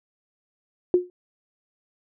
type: tone with exponential decay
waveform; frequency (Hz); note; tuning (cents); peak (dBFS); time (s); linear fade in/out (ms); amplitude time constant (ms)
sine; 358.7; F4; +46; -11; 0.94-1.1; 1; 34
effects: none